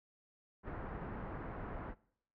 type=low-pass noise; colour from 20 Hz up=pink; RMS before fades=-44 dBFS; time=0.63-1.95 s; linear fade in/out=50 ms; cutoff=1600 Hz; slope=24 dB/octave; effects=noise-tail reverb RT60 0.7 s tail -23 dB re dry